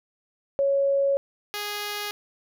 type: tone pair in turn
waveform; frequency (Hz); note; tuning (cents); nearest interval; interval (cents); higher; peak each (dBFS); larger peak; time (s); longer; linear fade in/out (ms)
sine / 5% pulse; 554.4 / 413.9; C#5 / G#4; 0 / -6; perfect fourth; 506; first; -19 / -18; second; 0.59-1.17 / 1.54-2.11; first; 0
effects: none